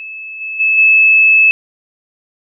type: tone with level steps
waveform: sine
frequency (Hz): 2606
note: E7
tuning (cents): -20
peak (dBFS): -25 / -20 / -9 / -5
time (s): 0-1.51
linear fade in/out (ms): 0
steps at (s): 0.4 / 0.59 / 0.77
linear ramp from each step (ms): 20
effects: none